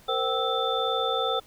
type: tone cluster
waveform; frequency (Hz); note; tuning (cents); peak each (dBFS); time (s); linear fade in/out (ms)
sine; 460.9 / 523 / 767 / 1312 / 3546; A#4 / C5 / G5 / E6 / A7; -20 / -1 / -38 / -9 / +13; -30; 0.08-1.4; 10
effects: pink hiss -55 dBFS RMS until 1.46 s